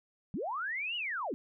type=linear two-way sweep; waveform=sine; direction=up then down; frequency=146.3 to 2960 to 211.1 Hz; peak=-33 dBFS; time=0.34-1.34 s; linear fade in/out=0 ms; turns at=0.96 s; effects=none